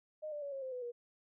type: tone with pitch steps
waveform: sine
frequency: 615 / 589.9 / 565.9 / 542.9 / 520.7 / 499.5 / 479.2 Hz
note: D#5 / D5 / C#5 / C#5 / C5 / B4 / A#4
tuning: -20 / +8 / +36 / -36 / -8 / +20 / +48 cents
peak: -39 dBFS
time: 0.22-0.92 s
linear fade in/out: 20 ms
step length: 100 ms
effects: none